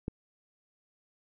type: click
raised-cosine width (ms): 3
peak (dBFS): -20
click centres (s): 0.081
effects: none